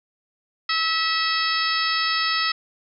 harmonic tone with a mistuned harmonic, 649 Hz, E5, 27 cents flat, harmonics 2 / 3 / 4 / 5 / 6 / 7 / 8, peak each -25 / -26 / -30 / -31 / -29 / -29 / -28 dBFS, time 0.69-2.52 s, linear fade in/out 5 ms, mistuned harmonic 7, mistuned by -22 cents, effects none

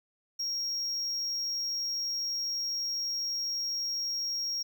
triangle tone, 5588 Hz, F8, in tune, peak -29 dBFS, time 0.39-4.63 s, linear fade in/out 10 ms, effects 11-bit

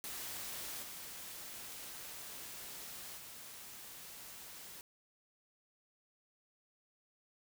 white noise with level steps, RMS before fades -44 / -48 / -51 dBFS, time 0.04-4.81 s, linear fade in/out 0 ms, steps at 0.82 / 3.17 s, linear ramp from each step 10 ms, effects none

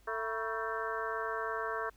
harmonic tone with a mistuned harmonic, 222.8 Hz, A3, 22 cents sharp, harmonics 2 / 3 / 4 / 5 / 6 / 7 / 8, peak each -39 / -42 / -43 / -39 / -42 / -40 / -46 dBFS, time 0.07-1.9 s, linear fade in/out 10 ms, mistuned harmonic 4, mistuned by +130 cents, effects added 50 Hz sine -61 dBFS peak until 1.96 s + pink hiss -67 dBFS RMS until 1.96 s

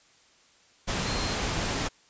sine tone in noise, 4186 Hz, C8, in tune, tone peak -37 dBFS, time 1.06-1.35 s, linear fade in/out 20 ms, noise pink, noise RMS -29 dBFS, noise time 0.87-1.89 s, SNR -11 dB, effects white hiss -60 dBFS RMS until 2.09 s + resampled to 16000 Hz

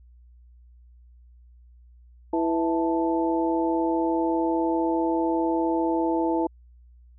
harmonic tone with a mistuned harmonic, 164.81 Hz, E3, in tune, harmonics 2 / 3 / 4 / 5, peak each -23 / -30 / -31 / -28 dBFS, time 2.33-6.47 s, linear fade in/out 5 ms, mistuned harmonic 5, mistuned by +110 cents, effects added 60 Hz sine -49 dBFS peak until 7.18 s

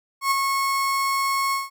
35% pulse tone with ADSR envelope, 1094 Hz, C#6, 23 cents flat, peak -15 dBFS, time 0.21-1.7 s, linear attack 100 ms, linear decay 18 ms, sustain -4 dB, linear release 170 ms, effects none

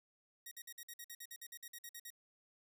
5% pulse tone bursts, 1887 Hz, A#6, 21 cents sharp, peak -37 dBFS, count 16, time 0.46-2.104 s, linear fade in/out 5 ms, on 54 ms, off 52 ms, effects none

